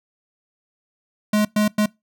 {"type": "tone bursts at uneven times", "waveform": "square", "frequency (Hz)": 210.9, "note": "G#3", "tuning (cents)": 27, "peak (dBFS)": -16, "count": 3, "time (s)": [[1.33, 1.45], [1.56, 1.68], [1.78, 1.86]], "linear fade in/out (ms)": 5, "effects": ["noise-tail reverb RT60 0.2 s tail -23 dB re dry"]}